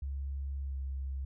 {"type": "tone with pitch glide", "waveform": "sine", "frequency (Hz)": [68.8, 67.27], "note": ["C#2", "C2"], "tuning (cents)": [-12, 49], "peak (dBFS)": -34, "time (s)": [0.02, 1.25], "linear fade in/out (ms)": 5, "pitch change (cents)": -39, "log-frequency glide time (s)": [0.64, 0.75], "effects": []}